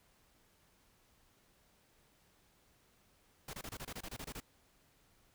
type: noise bursts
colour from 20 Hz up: pink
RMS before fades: -45 dBFS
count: 12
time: 3.48-4.403 s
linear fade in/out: 5 ms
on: 54 ms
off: 25 ms
effects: pink hiss -70 dBFS RMS until 5.34 s